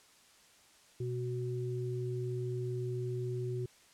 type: tone pair together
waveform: sine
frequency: 123.47 / 370 Hz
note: B2 / F#4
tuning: 0 / 0 cents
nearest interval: octave + perfect fifth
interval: 1900 cents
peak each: -35 / -38 dBFS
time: 1-3.66 s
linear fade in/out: 5 ms
effects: white hiss -62 dBFS RMS until 3.93 s + low-pass 9000 Hz 12 dB/octave